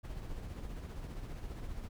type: noise with tremolo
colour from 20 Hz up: brown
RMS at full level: -41 dBFS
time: 0.03-1.89 s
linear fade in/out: 20 ms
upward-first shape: sine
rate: 15 Hz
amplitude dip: 40%
effects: none